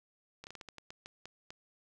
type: slowing click train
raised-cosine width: 0.2 ms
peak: -29 dBFS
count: 11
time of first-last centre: 0.44-1.505 s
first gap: 29 ms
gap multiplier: 1.27
effects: none